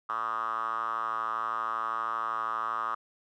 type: tone with band-pass filter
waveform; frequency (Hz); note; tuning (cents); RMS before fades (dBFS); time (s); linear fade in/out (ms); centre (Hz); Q
5% pulse; 112.6; A2; +40; -32; 0.09-2.95; 5; 1200; 8.9
effects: none